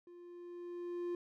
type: tone with level ramp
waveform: triangle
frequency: 350 Hz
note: F4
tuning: 4 cents sharp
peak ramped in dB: -51 to -33 dBFS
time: 0.07-1.15 s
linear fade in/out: 2 ms
effects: none